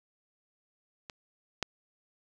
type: clicks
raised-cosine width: 0.2 ms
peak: -24 / -12 dBFS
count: 2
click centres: 1.098 / 1.627 s
effects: none